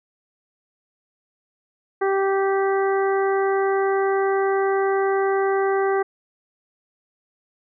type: harmonic tone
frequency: 390 Hz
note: G4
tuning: 9 cents flat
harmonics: 1 / 2 / 3 / 4 / 5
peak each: -19 / -25 / -29 / -31 / -33 dBFS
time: 2.01-6.03 s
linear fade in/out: 10 ms
effects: none